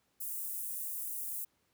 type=high-pass noise; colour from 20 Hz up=white; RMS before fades=-39 dBFS; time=0.2-1.45 s; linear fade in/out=10 ms; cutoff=9200 Hz; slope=24 dB/octave; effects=pink hiss -75 dBFS RMS until 1.73 s + high-pass 80 Hz 12 dB/octave